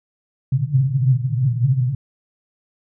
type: band-pass noise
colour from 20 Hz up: pink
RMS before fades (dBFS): -18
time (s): 0.52-1.95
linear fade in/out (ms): 5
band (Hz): 120 to 140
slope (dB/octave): 96
effects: none